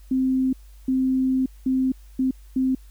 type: tone bursts at uneven times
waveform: sine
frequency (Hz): 261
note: C4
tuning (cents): -4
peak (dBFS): -18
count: 5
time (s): 0.11-0.53 / 0.88-1.46 / 1.66-1.92 / 2.19-2.31 / 2.56-2.75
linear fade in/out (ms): 5
effects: added 50 Hz sine -43 dBFS peak until 2.9 s + white hiss -59 dBFS RMS until 2.9 s